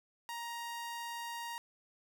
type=tone; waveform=sawtooth; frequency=938 Hz; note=A#5; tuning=11 cents sharp; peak=-36 dBFS; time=0.29-1.58 s; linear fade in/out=0 ms; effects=none